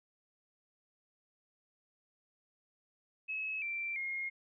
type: tone with pitch steps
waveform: sine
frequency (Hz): 2577 / 2350 / 2142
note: E7 / D7 / C7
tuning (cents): -40 / +1 / +40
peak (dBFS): -35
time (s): 3.28-4.3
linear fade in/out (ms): 20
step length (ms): 340
effects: none